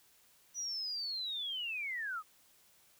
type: linear sweep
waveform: sine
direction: down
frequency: 5920 to 1196 Hz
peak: -36 dBFS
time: 0.54-2.23 s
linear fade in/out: 50 ms
effects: white hiss -66 dBFS RMS until 2.99 s